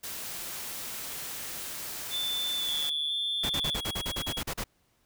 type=noise; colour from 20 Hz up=white; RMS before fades=-38 dBFS; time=0.03-2.9 s; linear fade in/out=10 ms
type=tone with vibrato; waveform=sine; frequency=3500 Hz; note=A7; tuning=10 cents flat; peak=-29 dBFS; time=2.1-3.78 s; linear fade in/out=50 ms; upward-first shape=square; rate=1 Hz; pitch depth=14 cents each way
type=tone; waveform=triangle; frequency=3322 Hz; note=G#7; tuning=in tune; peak=-33 dBFS; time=2.68-4.41 s; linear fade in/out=5 ms
type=noise bursts; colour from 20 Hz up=pink; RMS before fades=-33 dBFS; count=12; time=3.43-4.641 s; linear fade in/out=10 ms; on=67 ms; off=37 ms
effects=pink hiss -70 dBFS RMS until 5.05 s